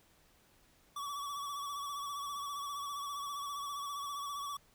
square tone with vibrato, 1138 Hz, C#6, 45 cents sharp, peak -39 dBFS, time 0.96-4.57 s, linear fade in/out 5 ms, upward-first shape sine, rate 15 Hz, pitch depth 44 cents each way, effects pink hiss -67 dBFS RMS until 4.74 s

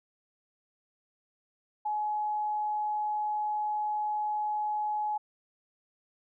sine tone, 845 Hz, G#5, 30 cents sharp, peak -28 dBFS, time 1.85-5.18 s, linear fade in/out 10 ms, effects none

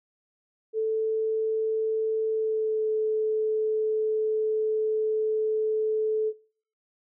sine tone with pitch glide, 440 to 434.2 Hz, A4 to A4, 0 to -23 cents, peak -23 dBFS, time 0.73-6.33 s, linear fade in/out 50 ms, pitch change -23 cents, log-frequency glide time 2.29-2.88 s, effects noise-tail reverb RT60 0.5 s tail -21 dB re dry

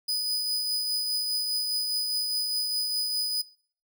40% pulse tone with tremolo, 4978 Hz, D#8, in tune, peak -23 dBFS, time 0.08-3.42 s, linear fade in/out 10 ms, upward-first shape triangle, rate 4.9 Hz, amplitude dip 35%, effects noise-tail reverb RT60 0.5 s tail -21 dB re dry

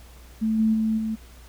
sine tone with level steps, 220 Hz, A3, in tune, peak -20 / -17 / -20 / -24 dBFS, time 0.41-1.16 s, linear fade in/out 20 ms, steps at 0.58 / 0.73 / 0.97 s, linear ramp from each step 20 ms, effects added 60 Hz sine -45 dBFS peak until 1.48 s + pink hiss -52 dBFS RMS until 1.48 s

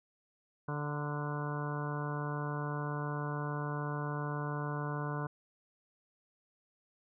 harmonic tone with a mistuned harmonic, 146.9 Hz, D3, 1 cent sharp, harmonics 1 / 2 / 3 / 4 / 5 / 6 / 7 / 8 / 9 / 10, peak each -36 / -44 / -44 / -47 / -48 / -49 / -43 / -48 / -51 / -46 dBFS, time 0.68-5.27 s, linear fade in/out 5 ms, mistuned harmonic 6, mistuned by +47 cents, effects none

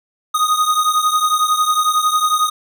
square beating tone pair, 1239 / 1250 Hz, D#6 / D#6, -8 / +8 cents, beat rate 11 Hz, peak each -16 / -19 dBFS, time 0.34-2.5 s, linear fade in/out 10 ms, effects none

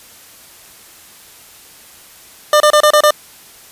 25% pulse tone bursts, 600 Hz, D5, 37 cents sharp, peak -3 dBFS, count 6, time 2.53-3.107 s, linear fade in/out 2 ms, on 72 ms, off 29 ms, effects white hiss -41 dBFS RMS until 3.71 s + resampled to 32000 Hz

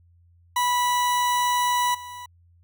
40% pulse tone with level steps, 982 Hz, B5, 10 cents flat, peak -19 / -35 dBFS, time 0.56-2.26 s, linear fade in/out 5 ms, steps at 1.94 s, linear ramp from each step 10 ms, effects added 86 Hz sine -54 dBFS peak until 2.63 s

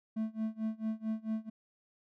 triangle tone with tremolo, 220 Hz, A3, in tune, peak -28 dBFS, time 0.16-1.5 s, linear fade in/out 10 ms, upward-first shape sine, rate 4.5 Hz, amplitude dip 95%, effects none

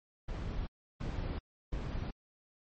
brown noise bursts, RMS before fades -37 dBFS, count 3, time 0.28-2.11 s, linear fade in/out 10 ms, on 390 ms, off 330 ms, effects low-pass 5000 Hz 12 dB/octave + MP3 32 kbps

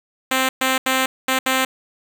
5% pulse tone bursts at uneven times, 261.6 Hz, C4, in tune, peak -5 dBFS, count 5, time 0.31-0.49 / 0.61-0.78 / 0.86-1.06 / 1.28-1.39 / 1.46-1.65 s, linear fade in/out 5 ms, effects none

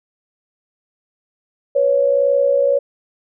sine tone pair together, 496 / 557.7 Hz, B4 / C#5, +7 / +10 cents, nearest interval major second, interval 203 cents, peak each -18 / -13 dBFS, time 1.75-2.79 s, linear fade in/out 10 ms, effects none

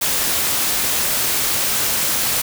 white noise, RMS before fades -19 dBFS, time 0.01-2.42 s, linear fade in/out 10 ms, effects none

